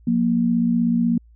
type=tone pair together; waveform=sine; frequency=179.4 / 235.6 Hz; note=F3 / A#3; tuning=+47 / +19 cents; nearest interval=perfect fourth; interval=472 cents; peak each=-22 / -17 dBFS; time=0.07-1.18 s; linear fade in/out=5 ms; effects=added 57 Hz sine -47 dBFS peak until 1.35 s